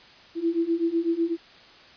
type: beating tone pair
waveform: sine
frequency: 329.6 / 337.6 Hz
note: E4 / E4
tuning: 0 / +41 cents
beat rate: 8 Hz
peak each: -26 / -24 dBFS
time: 0.35-1.37 s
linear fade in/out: 50 ms
effects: white hiss -50 dBFS RMS until 1.96 s + resampled to 11025 Hz